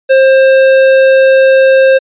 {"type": "tone with tanh clipping", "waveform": "sine", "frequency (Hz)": 531, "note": "C5", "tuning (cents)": 25, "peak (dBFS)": -5, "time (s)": [0.09, 1.99], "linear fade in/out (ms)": 20, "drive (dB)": 14, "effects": ["resampled to 8000 Hz"]}